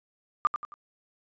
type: tone with echo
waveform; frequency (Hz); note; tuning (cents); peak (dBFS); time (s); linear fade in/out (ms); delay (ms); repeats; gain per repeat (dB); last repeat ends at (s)
sine; 1196; D6; +31; -18; 0.45-0.47; 0; 90; 3; -8; 0.74
effects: resampled to 16000 Hz